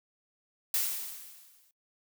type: noise with exponential decay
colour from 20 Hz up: blue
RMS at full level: -27 dBFS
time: 0.74-1.71 s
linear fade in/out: 2 ms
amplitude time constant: 210 ms
effects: noise-tail reverb RT60 0.1 s tail -21 dB re dry